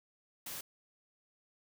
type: noise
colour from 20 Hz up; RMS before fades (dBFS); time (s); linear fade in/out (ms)
white; -43; 0.46-0.61; 5
effects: none